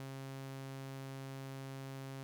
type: tone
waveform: sawtooth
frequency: 134.9 Hz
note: C#3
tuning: 47 cents flat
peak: -40 dBFS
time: 0-2.23 s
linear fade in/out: 0 ms
effects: none